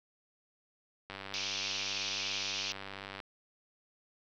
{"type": "click train", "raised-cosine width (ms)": 0.3, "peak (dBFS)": -26, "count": 207, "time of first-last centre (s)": [1.1, 3.202], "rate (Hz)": 98}
{"type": "band-pass noise", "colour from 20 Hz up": "pink", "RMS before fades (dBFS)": -37, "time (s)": [1.34, 2.72], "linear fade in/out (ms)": 0, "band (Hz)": [2300, 6100], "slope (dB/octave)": 96}
{"effects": []}